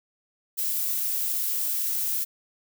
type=noise; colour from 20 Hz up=violet; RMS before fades=-27 dBFS; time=0.57-2.25 s; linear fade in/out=20 ms; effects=none